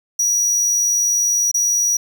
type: tone with dropouts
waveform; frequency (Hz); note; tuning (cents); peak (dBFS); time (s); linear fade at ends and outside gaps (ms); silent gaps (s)
square; 5800; F#8; -35; -15; 0.19-1.97; 5; 1.515-1.542
effects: none

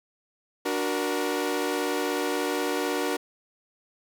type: chord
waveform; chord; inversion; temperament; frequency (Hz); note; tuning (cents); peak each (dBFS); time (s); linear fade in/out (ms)
sawtooth; D augmented; none; equal with one note detuned; 293.7 / 370 / 472.7; D4 / F#4 / A#4; 0 / 0 / +24; -26; 0.65-3.17; 10
effects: none

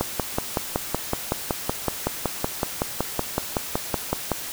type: click train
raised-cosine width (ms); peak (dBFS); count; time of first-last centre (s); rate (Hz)
1; -7; 24; 0.01-4.317; 5.34
effects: white hiss -33 dBFS RMS until 4.52 s

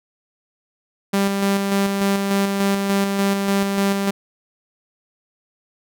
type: tone with tremolo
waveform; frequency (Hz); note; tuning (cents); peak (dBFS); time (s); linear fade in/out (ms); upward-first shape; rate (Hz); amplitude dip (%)
sawtooth; 197.8; G3; +16; -12; 1.13-4.11; 10; square; 3.4; 35
effects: none

